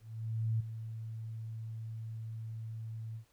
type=tone with ADSR envelope; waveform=sine; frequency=111.9 Hz; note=A2; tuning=30 cents sharp; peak=-28 dBFS; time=0-3.25 s; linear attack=600 ms; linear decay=9 ms; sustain=-11 dB; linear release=94 ms; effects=pink hiss -71 dBFS RMS until 3.32 s